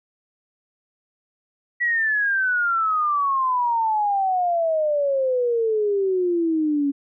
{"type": "exponential sweep", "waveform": "sine", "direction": "down", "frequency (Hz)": [1949, 277.2], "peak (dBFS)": -18, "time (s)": [1.8, 6.92], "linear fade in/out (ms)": 20, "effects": []}